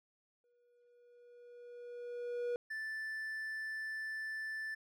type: tone with exponential growth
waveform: triangle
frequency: 482.9 Hz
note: B4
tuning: 39 cents flat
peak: -31 dBFS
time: 0.44-2.56 s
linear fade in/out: 1 ms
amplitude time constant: 460 ms
type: tone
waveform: triangle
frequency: 1760 Hz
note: A6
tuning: in tune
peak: -37 dBFS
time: 2.7-4.75 s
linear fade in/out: 10 ms
effects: none

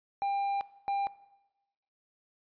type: tone bursts at uneven times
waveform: triangle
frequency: 797 Hz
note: G5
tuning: 28 cents sharp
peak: -26 dBFS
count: 2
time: 0.22-0.61 / 0.88-1.07 s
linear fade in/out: 0 ms
effects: noise-tail reverb RT60 1.0 s tail -18 dB re dry + resampled to 11025 Hz

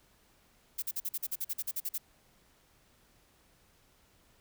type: noise bursts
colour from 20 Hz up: violet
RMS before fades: -34 dBFS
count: 14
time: 0.78-1.981 s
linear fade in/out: 10 ms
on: 44 ms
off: 45 ms
effects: pink hiss -66 dBFS RMS until 4.4 s

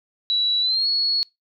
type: tone with pitch glide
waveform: sine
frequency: 3925 to 4355 Hz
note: B7 to C#8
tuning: -11 to -31 cents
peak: -18 dBFS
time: 0.3-1.23 s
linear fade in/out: 0 ms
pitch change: +180 cents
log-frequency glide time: 0.61-0.87 s
effects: noise-tail reverb RT60 0.2 s tail -24 dB re dry

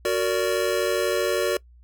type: chord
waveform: square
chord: Gb augmented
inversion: none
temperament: just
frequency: 370 / 462.5 / 578.1 Hz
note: Gb4 / Bb4 / D5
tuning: 0 / -14 / -27 cents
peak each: -26 dBFS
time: 0.05-1.57 s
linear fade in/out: 2 ms
effects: noise-tail reverb RT60 0.1 s tail -22 dB re dry + added 60 Hz sine -48 dBFS peak until 1.83 s

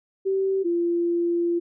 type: tone pair in turn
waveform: sine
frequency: 385.8 / 343.4 Hz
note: G4 / F4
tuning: -28 / -29 cents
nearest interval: major second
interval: 201 cents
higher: first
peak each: -20 dBFS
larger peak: neither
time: 0.25-0.64 / 0.64-1.6 s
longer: second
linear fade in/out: 20 ms
effects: none

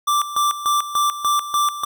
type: tone with tremolo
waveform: square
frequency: 1174.7 Hz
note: D6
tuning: in tune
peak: -16 dBFS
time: 0.07-1.85 s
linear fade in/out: 10 ms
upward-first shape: square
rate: 3.4 Hz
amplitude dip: 75%
effects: none

